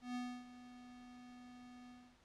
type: tone with ADSR envelope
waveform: square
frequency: 246.9 Hz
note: B3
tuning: in tune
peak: -40 dBFS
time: 0.01-2.2 s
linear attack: 140 ms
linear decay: 290 ms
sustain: -15 dB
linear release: 310 ms
effects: pink hiss -70 dBFS RMS until 2.24 s + low-pass 6000 Hz 12 dB/octave